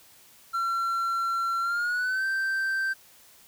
triangle tone with pitch glide, 1360 to 1562.2 Hz, F6 to G6, -46 to -6 cents, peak -23 dBFS, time 0.53-2.94 s, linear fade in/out 20 ms, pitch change +240 cents, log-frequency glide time 1.61-2.26 s, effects white hiss -55 dBFS RMS until 3.47 s

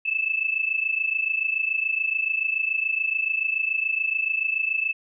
sine tone pair together, 2615 / 2642 Hz, E7 / E7, -15 / +3 cents, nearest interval unison, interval 18 cents, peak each -24 / -26 dBFS, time 0.05-4.93 s, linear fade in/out 10 ms, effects none

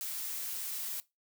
blue noise, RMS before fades -38 dBFS, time 0.01-1 s, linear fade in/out 0 ms, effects noise-tail reverb RT60 0.2 s tail -19 dB re dry

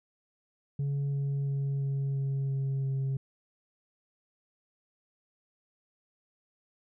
sine tone with pitch steps, 140.6 / 139.63 / 138.66 / 137.71 / 136.76 / 135.81 / 134.87 Hz, C#3 / C#3 / C#3 / C#3 / C#3 / C#3 / C#3, +25 / +13 / +1 / -11 / -23 / -35 / -47 cents, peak -25 dBFS, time 0.79-3.17 s, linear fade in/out 5 ms, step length 340 ms, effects tanh soft clip ceiling -27 dBFS

